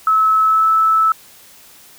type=tone with pitch glide; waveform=sine; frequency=1297 to 1309.8 Hz; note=E6 to E6; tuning=-28 to -11 cents; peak=-10 dBFS; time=0.07-1.12 s; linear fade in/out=2 ms; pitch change=+17 cents; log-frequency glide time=0.41-0.69 s; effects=white hiss -44 dBFS RMS until 1.98 s